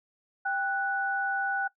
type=tone pair together; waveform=sine; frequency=787.9 / 1480 Hz; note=G5 / F#6; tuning=+9 / 0 cents; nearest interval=major seventh; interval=1091 cents; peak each=-30 / -28 dBFS; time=0.45-1.68 s; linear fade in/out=10 ms; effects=noise-tail reverb RT60 0.1 s tail -19 dB re dry